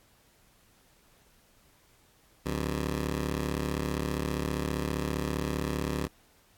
15% pulse ring-modulated tone, 110 Hz, A2, in tune, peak -20 dBFS, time 2.45-6.08 s, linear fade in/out 20 ms, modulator 37.4 Hz, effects pink hiss -63 dBFS RMS until 6.57 s + AAC 64 kbps

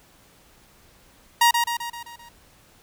sawtooth tone with echo, 943 Hz, A#5, 20 cents sharp, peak -10 dBFS, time 1.41-1.51 s, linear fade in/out 5 ms, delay 130 ms, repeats 6, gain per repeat -5 dB, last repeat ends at 2.29 s, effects pink hiss -55 dBFS RMS until 2.82 s

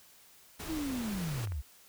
pink noise, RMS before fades -42 dBFS, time 0.59-1.46 s, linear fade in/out 10 ms
sine linear sweep, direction down, 330.6 to 59.9 Hz, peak -33 dBFS, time 0.68-1.62 s, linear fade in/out 20 ms
clicks, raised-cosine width 0.5 ms, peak -32 dBFS, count 4, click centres 1.394 / 1.44 / 1.473 / 1.521 s
effects white hiss -59 dBFS RMS until 1.88 s

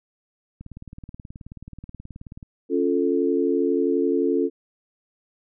click train, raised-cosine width 5 ms, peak -26 dBFS, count 35, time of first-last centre 0.61-2.428 s, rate 18.7 Hz
sine chord, Db augmented, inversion none, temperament equal, 277.2 / 349.2 / 440 Hz, Db4 / F4 / A4, 0 / 0 / 0 cents, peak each -23 dBFS, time 2.69-4.5 s, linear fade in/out 50 ms
effects none

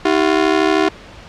sawtooth ring-modulated tone, 352.9 Hz, F4, 18 cents sharp, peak -5 dBFS, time 0.05-0.89 s, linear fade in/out 5 ms, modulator 36.5 Hz, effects pink hiss -38 dBFS RMS until 1.28 s + low-pass 4000 Hz 12 dB/octave

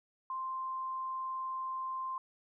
sine tone, 1046.5 Hz, C6, in tune, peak -35 dBFS, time 0.3-2.18 s, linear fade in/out 2 ms, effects none

